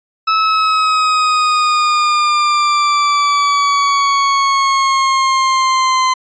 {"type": "exponential sweep", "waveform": "40% pulse", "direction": "down", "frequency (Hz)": [1304, 1030], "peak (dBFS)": -10, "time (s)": [0.27, 6.14], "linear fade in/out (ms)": 10, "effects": ["resampled to 16000 Hz"]}